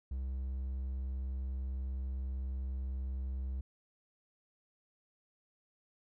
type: tone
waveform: triangle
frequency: 65.41 Hz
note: C2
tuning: in tune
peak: -33 dBFS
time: 0.11-3.61 s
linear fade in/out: 5 ms
effects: none